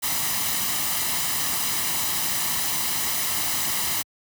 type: noise with comb filter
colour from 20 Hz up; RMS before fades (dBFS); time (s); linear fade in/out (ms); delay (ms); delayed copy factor
white; -25; 0.02-4.03; 20; 1; +0.55
effects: high-pass 80 Hz 12 dB/octave